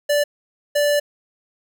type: tone pair in turn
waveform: square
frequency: 584 / 584 Hz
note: D5 / D5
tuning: -10 / -10 cents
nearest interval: unison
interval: 0 cents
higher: neither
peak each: -16 dBFS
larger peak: neither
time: 0.09-0.24 / 0.75-1 s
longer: second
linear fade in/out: 10 ms
effects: none